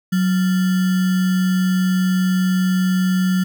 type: tone with sample-and-hold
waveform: sine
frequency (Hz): 185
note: F#3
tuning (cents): 0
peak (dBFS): -14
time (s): 0.12-3.44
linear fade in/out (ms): 10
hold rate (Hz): 1575
effects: none